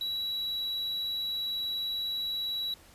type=tone; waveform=triangle; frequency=3907 Hz; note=B7; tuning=19 cents flat; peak=-29 dBFS; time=0.01-2.74 s; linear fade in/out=2 ms; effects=pink hiss -56 dBFS RMS until 2.94 s + resampled to 32000 Hz